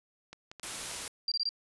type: clicks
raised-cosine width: 0.2 ms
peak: -28 dBFS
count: 7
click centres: 0.33 / 0.515 / 0.597 / 0.696 / 0.814 / 0.913 / 0.947 s
type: noise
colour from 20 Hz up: white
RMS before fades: -38 dBFS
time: 0.63-1.08 s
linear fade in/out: 2 ms
type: tone bursts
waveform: sine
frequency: 4732 Hz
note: D8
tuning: 12 cents sharp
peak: -28 dBFS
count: 4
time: 1.28-1.491 s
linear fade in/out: 2 ms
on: 37 ms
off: 21 ms
effects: resampled to 24000 Hz